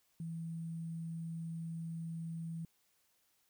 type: tone with sample-and-hold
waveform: sine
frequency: 164.81 Hz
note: E3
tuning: in tune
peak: -39 dBFS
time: 0.2-2.65 s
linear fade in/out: 2 ms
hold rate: 8820 Hz
effects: white hiss -75 dBFS RMS until 3.49 s